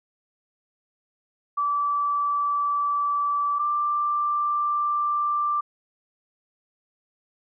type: tone pair in turn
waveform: sine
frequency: 1158 / 1179.6 Hz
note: D6 / D6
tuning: -25 / +7 cents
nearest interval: unison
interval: 32 cents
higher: second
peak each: -21 dBFS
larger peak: neither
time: 1.57-3.59 / 3.59-5.61 s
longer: neither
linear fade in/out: 10 ms
effects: none